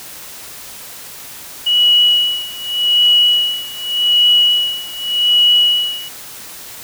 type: tone with tremolo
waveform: sine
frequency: 2926 Hz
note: F#7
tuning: 20 cents flat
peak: -7 dBFS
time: 1.66-6.09 s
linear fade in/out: 10 ms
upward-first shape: sine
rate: 0.85 Hz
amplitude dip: 90%
effects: white hiss -33 dBFS RMS until 6.83 s